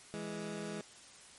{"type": "tone pair together", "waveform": "20% pulse", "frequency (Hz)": [165.25, 208.2], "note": ["E3", "G#3"], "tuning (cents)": [5, 5], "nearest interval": "major third", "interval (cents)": 400, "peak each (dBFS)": [-39, -36], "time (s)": [0.14, 0.81], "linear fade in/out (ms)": 0, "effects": ["white hiss -56 dBFS RMS until 1.38 s", "MP3 48 kbps"]}